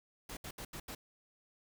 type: noise bursts at uneven times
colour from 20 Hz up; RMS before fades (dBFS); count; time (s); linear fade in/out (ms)
pink; -45; 5; 0.29-0.37 / 0.44-0.51 / 0.58-0.65 / 0.73-0.8 / 0.88-0.95; 5
effects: none